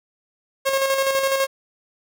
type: tone with tremolo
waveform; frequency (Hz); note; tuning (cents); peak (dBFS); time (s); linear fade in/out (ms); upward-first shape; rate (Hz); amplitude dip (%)
sawtooth; 541; C#5; -42; -13; 0.65-1.47; 20; square; 12; 40
effects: none